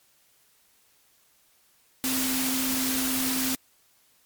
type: tone in noise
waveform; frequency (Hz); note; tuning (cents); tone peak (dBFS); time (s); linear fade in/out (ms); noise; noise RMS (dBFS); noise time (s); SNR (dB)
sine; 260.9; C4; -5; -28; 2.04-3.55; 0; white; -28; 2.04-3.55; -3
effects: white hiss -63 dBFS RMS until 4.25 s + MP3 96 kbps